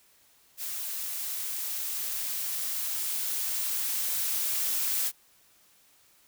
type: noise with level ramp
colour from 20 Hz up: blue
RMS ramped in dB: -35 to -28 dBFS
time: 0.57-5.12 s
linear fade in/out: 50 ms
effects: white hiss -62 dBFS RMS until 6.27 s